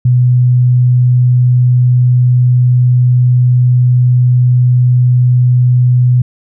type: tone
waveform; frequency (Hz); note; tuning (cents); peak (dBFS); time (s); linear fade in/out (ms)
sine; 124.4; B2; +13; -5; 0.05-6.22; 5
effects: none